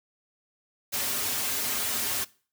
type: noise with comb filter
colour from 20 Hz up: white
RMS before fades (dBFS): -29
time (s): 0.92-2.25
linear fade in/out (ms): 20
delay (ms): 6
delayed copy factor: -0.95
effects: noise-tail reverb RT60 0.4 s tail -21 dB re dry + high-pass 80 Hz 12 dB/octave